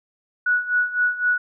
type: tone with tremolo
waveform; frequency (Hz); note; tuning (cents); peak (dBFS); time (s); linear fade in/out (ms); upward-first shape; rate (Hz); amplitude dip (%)
sine; 1469; F#6; -13; -15; 0.46-1.38; 5; sine; 3.9; 80
effects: none